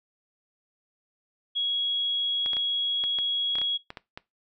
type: tone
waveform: sine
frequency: 3322 Hz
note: G#7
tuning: in tune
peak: -24 dBFS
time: 1.55-3.78 s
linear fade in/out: 20 ms
type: clicks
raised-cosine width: 0.3 ms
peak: -21 dBFS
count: 11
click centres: 2.461 / 2.533 / 2.568 / 3.039 / 3.187 / 3.555 / 3.585 / 3.616 / 3.904 / 3.972 / 4.175 s
effects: noise-tail reverb RT60 0.2 s tail -20 dB re dry